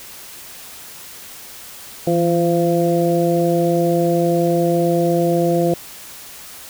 harmonic tone with a mistuned harmonic, 171.6 Hz, F3, 30 cents flat, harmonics 1 / 2 / 3 / 4, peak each -19 / -18 / -19 / -22 dBFS, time 2.07-5.74 s, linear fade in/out 2 ms, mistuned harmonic 1, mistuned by -43 cents, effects white hiss -37 dBFS RMS until 6.69 s

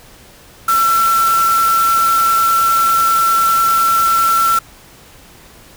sine tone in noise, 1345 Hz, E6, 34 cents sharp, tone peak -10 dBFS, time 0.68-4.59 s, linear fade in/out 5 ms, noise white, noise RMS -23 dBFS, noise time 0.68-4.59 s, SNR +10 dB, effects pink hiss -42 dBFS RMS until 5.76 s

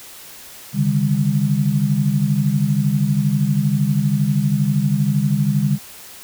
sine tone cluster, 138.9 / 151.5 / 201.1 Hz, C#3 / D#3 / G3, +4 / -46 / +44 cents, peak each -19 dBFS, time 0.73-5.79 s, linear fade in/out 50 ms, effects white hiss -39 dBFS RMS until 6.23 s

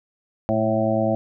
harmonic tone with a mistuned harmonic, 110 Hz, A2, in tune, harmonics 1 / 2 / 3 / 5 / 6 / 7, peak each -27 / -24 / -27 / -24 / -23 / -29 dBFS, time 0.49-1.15 s, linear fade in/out 0 ms, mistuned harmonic 1, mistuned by +34 cents, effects none

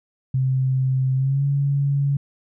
sine tone with pitch glide, 131.1 to 140.51 Hz, C3 to C#3, +4 to +24 cents, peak -17 dBFS, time 0.34-2.17 s, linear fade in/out 5 ms, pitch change +120 cents, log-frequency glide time 1.15-1.44 s, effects none

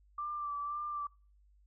sine tone with vibrato, 1174.7 Hz, D6, in tune, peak -35 dBFS, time 0.18-1.07 s, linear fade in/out 5 ms, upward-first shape sine, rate 1.9 Hz, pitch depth 29 cents each way, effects noise-tail reverb RT60 0.4 s tail -25 dB re dry + added 50 Hz sine -62 dBFS peak until 1.66 s

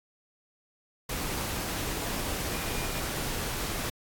sine tone in noise, 2421 Hz, D#7, 48 cents flat, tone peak -44 dBFS, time 2.51-3 s, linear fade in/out 5 ms, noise pink, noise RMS -33 dBFS, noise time 1.09-3.9 s, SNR -14 dB, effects AAC 64 kbps

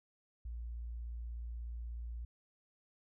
sine tone, 58.3 Hz, A#1, 1 cent sharp, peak -40 dBFS, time 0.45-2.25 s, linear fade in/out 5 ms, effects none

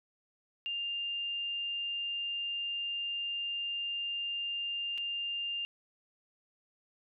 sine tone with dropouts, 2800 Hz, F7, 4 cents sharp, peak -33 dBFS, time 0.66-5.65 s, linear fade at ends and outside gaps 0 ms, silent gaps 4.977-4.981 s, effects none

